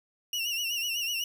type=tone with vibrato; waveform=30% pulse; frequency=2815 Hz; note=F7; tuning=13 cents sharp; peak=-26 dBFS; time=0.33-1.24 s; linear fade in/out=2 ms; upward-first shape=sine; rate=8 Hz; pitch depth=80 cents each way; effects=none